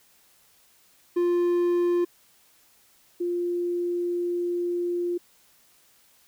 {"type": "tone pair in turn", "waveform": ["triangle", "sine"], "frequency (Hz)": [350, 350], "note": ["F4", "F4"], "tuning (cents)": [4, 4], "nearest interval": "unison", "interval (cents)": 0, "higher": "neither", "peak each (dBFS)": [-18, -24], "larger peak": "first", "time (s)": [[1.16, 2.05], [3.2, 5.18]], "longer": "second", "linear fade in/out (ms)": 10, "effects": ["white hiss -60 dBFS RMS until 6.27 s"]}